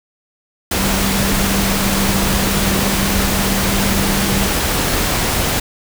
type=tone in noise; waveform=sine; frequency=196 Hz; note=G3; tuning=in tune; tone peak=-19 dBFS; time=0.79-4.48 s; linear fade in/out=5 ms; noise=pink; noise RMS=-17 dBFS; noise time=0.71-5.6 s; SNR=-5 dB; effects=none